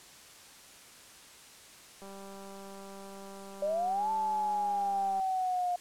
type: click train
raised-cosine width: 1 ms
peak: -35 dBFS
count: 624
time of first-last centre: 2.02-5.199 s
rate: 196 Hz
type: linear two-way sweep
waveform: sine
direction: up then down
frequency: 581 to 880 to 707 Hz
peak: -28 dBFS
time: 3.62-5.76 s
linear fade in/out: 5 ms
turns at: 4.11 s
effects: white hiss -53 dBFS RMS until 5.8 s + low-pass 10000 Hz 12 dB/octave